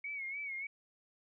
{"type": "tone with vibrato", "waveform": "sine", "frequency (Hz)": 2217, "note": "C#7", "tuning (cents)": 0, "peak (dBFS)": -38, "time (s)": [0.04, 0.67], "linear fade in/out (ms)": 5, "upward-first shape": "sine", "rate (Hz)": 3.4, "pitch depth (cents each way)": 75, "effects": []}